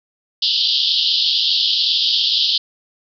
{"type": "band-pass noise", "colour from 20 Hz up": "pink", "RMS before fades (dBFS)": -17, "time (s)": [0.42, 2.58], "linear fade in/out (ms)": 5, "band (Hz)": [3000, 5000], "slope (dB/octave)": 96, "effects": []}